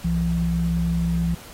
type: tone pair together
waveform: sine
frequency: 63.38 / 169.2 Hz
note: B1 / E3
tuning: +46 / +45 cents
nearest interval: octave + perfect fourth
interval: 1699 cents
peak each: -25 / -20 dBFS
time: 0.04-1.35 s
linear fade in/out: 10 ms
effects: pink hiss -43 dBFS RMS until 1.53 s + AAC 48 kbps